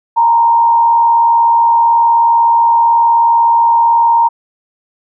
sine tone with frequency modulation, 929 Hz, A#5, 6 cents flat, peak -6 dBFS, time 0.16-4.29 s, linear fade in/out 20 ms, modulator 77 Hz, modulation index 0.37, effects none

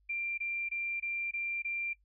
sine tone bursts, 2372 Hz, D7, 17 cents sharp, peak -32 dBFS, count 6, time 0.09-1.935 s, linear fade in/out 10 ms, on 290 ms, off 21 ms, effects noise-tail reverb RT60 0.1 s tail -23 dB re dry + added 50 Hz sine -66 dBFS peak until 2.04 s

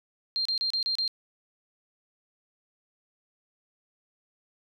sine tone bursts, 4186 Hz, C8, in tune, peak -25 dBFS, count 6, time 0.36-1.078 s, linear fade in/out 0 ms, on 93 ms, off 32 ms, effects none

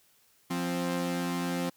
sawtooth tone pair together, 174.61 / 262.5 Hz, F3 / C4, 0 / +6 cents, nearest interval perfect fifth, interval 706 cents, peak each -28 dBFS, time 0.5-1.7 s, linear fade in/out 10 ms, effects white hiss -65 dBFS RMS until 1.76 s

